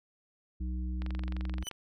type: harmonic tone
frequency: 62.3 Hz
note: B1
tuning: 16 cents sharp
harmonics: 1 / 3 / 5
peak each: -32 / -42 / -46 dBFS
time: 0.6-1.64 s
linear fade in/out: 10 ms
type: click train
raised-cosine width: 0.3 ms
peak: -27 dBFS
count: 17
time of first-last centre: 1.02-1.713 s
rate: 23.1 Hz
type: tone with exponential growth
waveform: 20% pulse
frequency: 3002 Hz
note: F#7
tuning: 24 cents sharp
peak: -27 dBFS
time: 1.61-1.69 s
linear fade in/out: 5 ms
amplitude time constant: 16 ms
effects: none